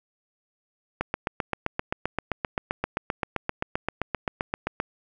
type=click train; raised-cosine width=0.5 ms; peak=-10 dBFS; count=30; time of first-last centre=1.01-4.801 s; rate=7.65 Hz; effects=none